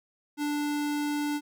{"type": "tone", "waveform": "square", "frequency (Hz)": 293.7, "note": "D4", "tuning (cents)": 0, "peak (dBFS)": -28, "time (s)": [0.37, 1.41], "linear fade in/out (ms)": 50, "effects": []}